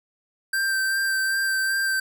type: tone with vibrato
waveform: square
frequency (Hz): 1568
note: G6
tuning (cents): 0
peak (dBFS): -22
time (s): 0.53-2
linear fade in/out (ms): 5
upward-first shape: sine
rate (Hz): 2.6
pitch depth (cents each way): 16
effects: none